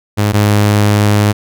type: tone pair in turn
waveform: sawtooth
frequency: 103.83 / 103.83 Hz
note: G#2 / G#2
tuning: 0 / 0 cents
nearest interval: unison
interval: 0 cents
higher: neither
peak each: -6 / -4 dBFS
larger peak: second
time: 0.17-0.33 / 0.33-1.33 s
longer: second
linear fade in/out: 20 ms
effects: none